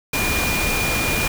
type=tone in noise; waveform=sine; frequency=2418 Hz; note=D7; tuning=50 cents sharp; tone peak=-23 dBFS; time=0.13-1.28 s; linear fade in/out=5 ms; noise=pink; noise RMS=-22 dBFS; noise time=0.13-1.28 s; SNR=-4 dB; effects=none